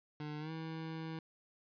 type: tone with pitch glide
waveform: 25% pulse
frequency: 150.2 to 160.98 Hz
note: D3 to E3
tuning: +39 to -41 cents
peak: -37 dBFS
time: 0.2-1.19 s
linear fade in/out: 2 ms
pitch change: +120 cents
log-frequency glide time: 0.39-0.51 s
effects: resampled to 11025 Hz